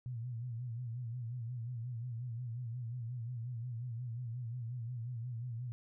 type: tone with vibrato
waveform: sine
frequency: 119.6 Hz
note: A#2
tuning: 45 cents sharp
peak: -38 dBFS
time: 0.06-5.72 s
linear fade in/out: 0 ms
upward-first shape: sine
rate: 5.6 Hz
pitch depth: 100 cents each way
effects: none